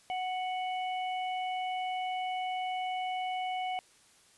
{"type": "harmonic tone", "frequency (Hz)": 740, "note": "F#5", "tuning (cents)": 0, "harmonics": [1, 3, 4], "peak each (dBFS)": [-32, -42, -44], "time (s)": [0.1, 3.79], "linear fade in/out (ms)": 0, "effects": ["white hiss -62 dBFS RMS until 4.37 s", "resampled to 24000 Hz"]}